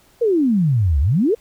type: exponential two-way sweep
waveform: sine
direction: down then up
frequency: 493.9 to 65.5 to 493.9 Hz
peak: -13 dBFS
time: 0.21-1.35 s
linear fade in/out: 10 ms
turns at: 1 s
effects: pink hiss -54 dBFS RMS until 1.4 s

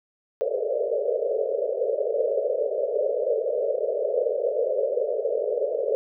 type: band-pass noise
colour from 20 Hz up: white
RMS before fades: -25 dBFS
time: 0.41-5.95 s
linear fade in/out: 0 ms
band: 420 to 610 Hz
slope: 96 dB/octave
effects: none

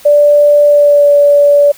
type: tone with pitch glide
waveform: sine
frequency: 585 to 576.6 Hz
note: D5 to D5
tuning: -7 to -32 cents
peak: -3 dBFS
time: 0.05-1.72 s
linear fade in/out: 10 ms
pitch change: -25 cents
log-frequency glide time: 0.65-1.12 s
effects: white hiss -38 dBFS RMS until 1.77 s

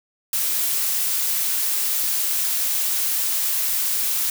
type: noise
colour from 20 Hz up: blue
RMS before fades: -22 dBFS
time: 0.33-4.3 s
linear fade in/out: 2 ms
effects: none

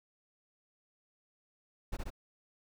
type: noise with echo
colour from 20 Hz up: brown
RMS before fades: -35 dBFS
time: 1.92-1.97 s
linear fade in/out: 10 ms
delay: 67 ms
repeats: 2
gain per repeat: -2 dB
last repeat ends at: 2.104 s
effects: none

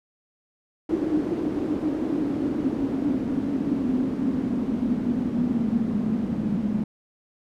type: noise with band-pass filter sweep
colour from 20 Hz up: pink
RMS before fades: -25 dBFS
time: 0.89-6.84 s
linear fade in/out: 5 ms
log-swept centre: 320 to 210 Hz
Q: 8
effects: none

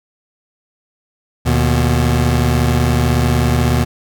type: tone pair together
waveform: 25% pulse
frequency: 76.28 / 121.6 Hz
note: D#2 / B2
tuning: -34 / -26 cents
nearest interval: minor sixth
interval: 808 cents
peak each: -11 dBFS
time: 1.45-3.85 s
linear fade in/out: 20 ms
effects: none

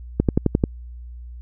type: click train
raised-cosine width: 3 ms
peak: -3 dBFS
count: 6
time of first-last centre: 0.2-0.639 s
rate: 11.4 Hz
effects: added 60 Hz sine -34 dBFS peak until 1.41 s

